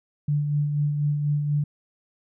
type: tone with tremolo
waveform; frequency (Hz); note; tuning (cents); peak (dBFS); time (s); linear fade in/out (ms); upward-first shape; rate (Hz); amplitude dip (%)
sine; 146.83; D3; 0; -19; 0.28-1.64; 5; sine; 4.1; 40
effects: none